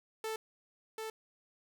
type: tone with echo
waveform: sawtooth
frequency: 440.4 Hz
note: A4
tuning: 2 cents sharp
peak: -32 dBFS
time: 0.24-0.36 s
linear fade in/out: 2 ms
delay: 740 ms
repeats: 1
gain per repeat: -3 dB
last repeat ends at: 1.1 s
effects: none